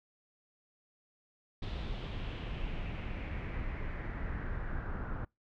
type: noise with low-pass filter sweep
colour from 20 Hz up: brown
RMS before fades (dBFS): -38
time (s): 1.62-5.25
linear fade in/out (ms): 5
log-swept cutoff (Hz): 3700 to 1400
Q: 3.2
effects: noise-tail reverb RT60 0.2 s tail -25 dB re dry